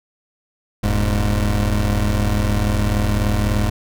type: tone pair together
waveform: 25% pulse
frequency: 40.22 / 103.83 Hz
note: E1 / G#2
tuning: -42 / 0 cents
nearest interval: octave + major third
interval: 1642 cents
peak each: -15 dBFS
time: 0.83-3.7 s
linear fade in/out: 10 ms
effects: none